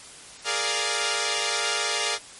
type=chord; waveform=5% pulse; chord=Bb dominant seventh; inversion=third; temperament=equal; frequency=415.3 / 466.2 / 587.3 / 698.5 Hz; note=Ab4 / Bb4 / D5 / F5; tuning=0 / 0 / 0 / 0 cents; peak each=-18 dBFS; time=0.44-2.19 s; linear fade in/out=50 ms; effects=white hiss -44 dBFS RMS until 2.39 s + MP3 48 kbps